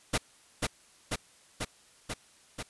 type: noise with echo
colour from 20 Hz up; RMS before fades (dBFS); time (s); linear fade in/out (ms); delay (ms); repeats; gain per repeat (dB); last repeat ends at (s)
pink; -27; 0.13-0.18; 10; 490; 5; -2; 2.63
effects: white hiss -60 dBFS RMS until 2.69 s + resampled to 24000 Hz